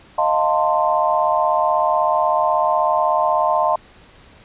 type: chord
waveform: sine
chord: F dominant seventh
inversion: third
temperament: equal with one note detuned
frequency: 622.3 / 698.5 / 894.3 / 1046.5 Hz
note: Eb5 / F5 / A5 / C6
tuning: 0 / 0 / +28 / 0 cents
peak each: -20 dBFS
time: 0.18-3.76 s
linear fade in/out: 5 ms
effects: pink hiss -47 dBFS RMS until 4.44 s + resampled to 8000 Hz